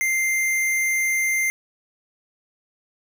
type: tone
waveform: square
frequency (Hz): 2093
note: C7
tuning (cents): 0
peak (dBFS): -20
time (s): 0.01-1.5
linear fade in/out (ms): 0
effects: none